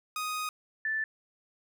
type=tone pair in turn; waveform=sawtooth / sine; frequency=1247 / 1758.4 Hz; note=D#6 / A6; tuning=+3 / -2 cents; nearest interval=tritone; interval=595 cents; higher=second; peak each=-28 dBFS; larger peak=neither; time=0.16-0.49 / 0.85-1.04 s; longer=first; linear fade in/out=2 ms; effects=none

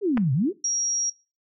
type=exponential two-way sweep; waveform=sine; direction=down then up; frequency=440 to 123.47 to 440 Hz; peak=-19 dBFS; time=0.01-0.53 s; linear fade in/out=50 ms; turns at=0.33 s
type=clicks; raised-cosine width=0.5 ms; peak=-15 dBFS; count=2; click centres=0.173 / 0.177 s
type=tone; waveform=sine; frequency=5660 Hz; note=F8; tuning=22 cents sharp; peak=-22 dBFS; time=0.64-1.1 s; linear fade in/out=5 ms
effects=noise-tail reverb RT60 0.3 s tail -21 dB re dry

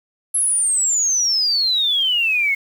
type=exponential sweep; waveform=sine; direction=down; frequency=11170 to 2151 Hz; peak=-15 dBFS; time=0.34-2.55 s; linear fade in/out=10 ms; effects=7-bit

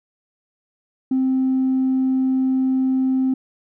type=tone with tanh clipping; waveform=triangle; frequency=261.6 Hz; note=C4; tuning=in tune; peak=-16 dBFS; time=1.11-3.34 s; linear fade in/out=5 ms; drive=5 dB; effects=none

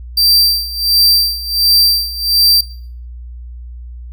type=tone with tremolo; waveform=45% pulse; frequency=4693 Hz; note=D8; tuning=2 cents flat; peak=-5 dBFS; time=0.17-2.61 s; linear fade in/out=5 ms; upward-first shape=sine; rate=1.4 Hz; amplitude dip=85%; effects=noise-tail reverb RT60 0.5 s tail -18 dB re dry + added 60 Hz sine -27 dBFS peak until 4.12 s

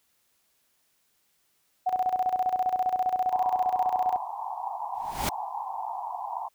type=tone with tremolo; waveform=sine; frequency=740 Hz; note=F#5; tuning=in tune; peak=-21 dBFS; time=1.86-4.17 s; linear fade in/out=10 ms; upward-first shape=square; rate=15 Hz; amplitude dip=70%
type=band-pass noise; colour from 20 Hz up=white; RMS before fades=-34 dBFS; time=3.31-6.49 s; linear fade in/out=20 ms; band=720 to 1000 Hz; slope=96 dB/octave
type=noise with exponential growth; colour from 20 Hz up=pink; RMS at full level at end=-25 dBFS; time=4.94-5.29 s; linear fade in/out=1 ms; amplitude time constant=74 ms
effects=white hiss -70 dBFS RMS until 6.54 s

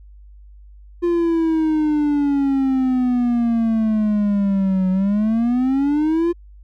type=exponential two-way sweep; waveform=triangle; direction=down then up; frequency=349.2 to 185 to 349.2 Hz; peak=-13 dBFS; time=1.02-6.33 s; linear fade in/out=20 ms; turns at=4.9 s; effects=added 50 Hz sine -40 dBFS peak until 6.63 s

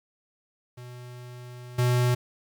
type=tone with level steps; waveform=square; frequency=123.4 Hz; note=B2; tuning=1 cent flat; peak=-40 / -21 dBFS; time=0.77-2.15 s; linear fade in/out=10 ms; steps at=1.78 s; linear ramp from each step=10 ms; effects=10-bit

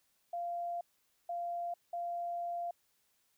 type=tone bursts at uneven times; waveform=sine; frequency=693 Hz; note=F5; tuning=14 cents flat; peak=-35 dBFS; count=3; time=0.33-0.81 / 1.29-1.74 / 1.93-2.71 s; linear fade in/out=5 ms; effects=white hiss -75 dBFS RMS until 3.37 s

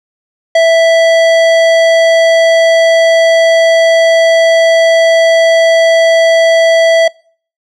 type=tone with tanh clipping; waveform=sine; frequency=659 Hz; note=E5; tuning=1 cent flat; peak=-6 dBFS; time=0.55-7.08 s; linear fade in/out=5 ms; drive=16 dB; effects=noise-tail reverb RT60 0.5 s tail -26 dB re dry

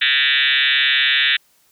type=tone with frequency modulation; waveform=sine; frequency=2689 Hz; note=E7; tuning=34 cents sharp; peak=-13 dBFS; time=0.01-1.37 s; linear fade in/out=10 ms; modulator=139 Hz; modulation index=7.7; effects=white hiss -58 dBFS RMS until 1.71 s

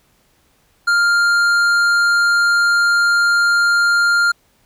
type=tone with tanh clipping; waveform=sine; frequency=1400 Hz; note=F6; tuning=4 cents sharp; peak=-13 dBFS; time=0.87-4.32 s; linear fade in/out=10 ms; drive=11 dB; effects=pink hiss -58 dBFS RMS until 4.65 s

